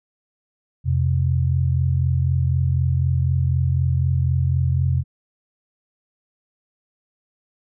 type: tone pair together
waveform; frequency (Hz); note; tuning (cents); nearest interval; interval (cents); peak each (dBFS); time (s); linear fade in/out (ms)
sine; 86.61 / 130.6; F2 / C3; -14 / -3; perfect fifth; 711; -19; 0.84-5.04; 50
effects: none